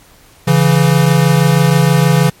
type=tone pair together; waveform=square; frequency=140 / 166.3 Hz; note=C#3 / E3; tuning=+18 / +16 cents; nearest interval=minor third; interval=298 cents; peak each=-11 dBFS; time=0.47-2.3 s; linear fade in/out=10 ms; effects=pink hiss -45 dBFS RMS until 2.4 s + MP3 64 kbps